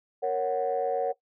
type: chord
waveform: sine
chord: F# major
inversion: first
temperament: equal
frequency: 466.2 / 554.4 / 740 Hz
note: A#4 / C#5 / F#5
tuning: 0 / 0 / 0 cents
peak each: -28 dBFS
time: 0.22-1.13 s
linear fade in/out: 20 ms
effects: noise-tail reverb RT60 0.1 s tail -18 dB re dry + tanh soft clip ceiling -18 dBFS